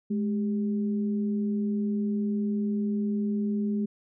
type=tone pair together; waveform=sine; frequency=209.6 / 395.7 Hz; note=G#3 / G4; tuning=+16 / +16 cents; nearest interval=major seventh; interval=1100 cents; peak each=-25 / -36 dBFS; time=0.1-3.86 s; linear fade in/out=10 ms; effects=none